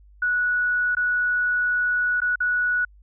sine tone with dropouts, 1469 Hz, F#6, 13 cents flat, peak -19 dBFS, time 0.22-2.85 s, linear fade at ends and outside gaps 5 ms, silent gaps 0.951-0.968 / 2.204-2.217 / 2.358-2.403 s, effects added 50 Hz sine -48 dBFS peak until 3.02 s

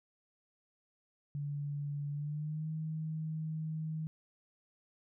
sine tone with pitch glide, 144.4 to 157.47 Hz, D3 to D#3, -29 to +21 cents, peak -35 dBFS, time 1.35-4.07 s, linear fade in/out 0 ms, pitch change +150 cents, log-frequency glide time 2.11-2.69 s, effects none

